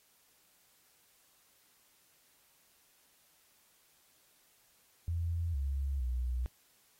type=tone with pitch steps; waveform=sine; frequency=84.4 / 68.8 / 61.8 Hz; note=E2 / C#2 / B1; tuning=+41 / -12 / +2 cents; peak=-31 dBFS; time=5.08-6.46 s; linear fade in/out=0 ms; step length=460 ms; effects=white hiss -68 dBFS RMS until 6.99 s + AAC 48 kbps